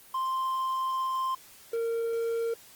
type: tone pair in turn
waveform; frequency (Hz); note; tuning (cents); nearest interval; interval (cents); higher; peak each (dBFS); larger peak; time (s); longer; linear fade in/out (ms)
triangle; 1047 / 460.6; C6 / A#4; +1 / -21; octave + major second; 1422; first; -25; neither; 0.14-1.35 / 1.73-2.54; first; 5
effects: white hiss -53 dBFS RMS until 2.75 s + Opus 24 kbps